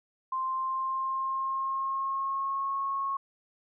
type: tone with pitch glide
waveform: sine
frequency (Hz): 1046.5 to 1094.7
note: C6 to C#6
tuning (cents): 0 to -22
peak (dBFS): -28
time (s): 0.32-3.17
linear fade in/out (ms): 5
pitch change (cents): +78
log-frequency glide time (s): 0.43-2.75
effects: none